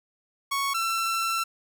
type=tone pair in turn; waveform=sawtooth; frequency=1108.7 / 1343.8 Hz; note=C#6 / E6; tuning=0 / +33 cents; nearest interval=minor third; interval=333 cents; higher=second; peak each=-21 dBFS; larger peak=neither; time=0.51-0.74 / 0.74-1.44 s; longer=second; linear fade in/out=10 ms; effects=none